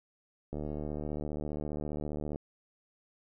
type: click train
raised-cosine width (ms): 2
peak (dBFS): -24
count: 138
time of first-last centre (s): 0.53-2.359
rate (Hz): 74.9
effects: none